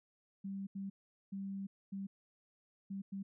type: tone bursts at uneven times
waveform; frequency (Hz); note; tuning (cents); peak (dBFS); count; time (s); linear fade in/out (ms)
sine; 195.7; G3; -3; -39; 6; 0.44-0.67 / 0.75-0.9 / 1.32-1.67 / 1.92-2.07 / 2.9-3.02 / 3.12-3.23; 10
effects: none